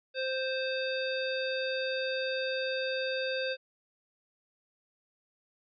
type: harmonic tone with a mistuned harmonic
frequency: 523.3 Hz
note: C5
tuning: in tune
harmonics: 1 / 3 / 5 / 7 / 9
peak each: -32 / -37 / -39 / -40 / -42 dBFS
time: 0.14-3.57 s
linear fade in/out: 50 ms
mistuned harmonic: 9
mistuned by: -21 cents
effects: none